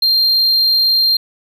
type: tone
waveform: triangle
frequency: 4186 Hz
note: C8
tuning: in tune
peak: -9 dBFS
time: 0.02-1.17 s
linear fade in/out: 5 ms
effects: none